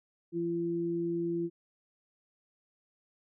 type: tone pair together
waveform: sine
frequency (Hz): 170 / 340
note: F3 / F4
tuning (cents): -46 / -46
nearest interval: octave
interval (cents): 1200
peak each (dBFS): -37 / -30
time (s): 0.32-1.5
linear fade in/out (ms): 50
effects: none